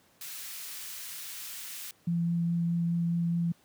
white high-pass noise, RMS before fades -41 dBFS, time 0.21-1.91 s, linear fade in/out 2 ms, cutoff 1600 Hz, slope 12 dB/octave
sine tone with vibrato, 170 Hz, F3, 46 cents flat, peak -25 dBFS, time 2.07-3.52 s, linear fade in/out 5 ms, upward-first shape triangle, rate 4.8 Hz, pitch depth 10 cents each way
effects pink hiss -64 dBFS RMS until 3.64 s + high-pass 100 Hz 12 dB/octave

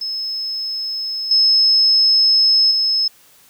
sine tone with level steps, 5190 Hz, E8, 28 cents flat, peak -21 / -10 / -14 dBFS, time 0.01-3.08 s, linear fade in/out 5 ms, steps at 1.31 / 2.71 s, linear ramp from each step 2 ms, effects white hiss -50 dBFS RMS until 3.49 s

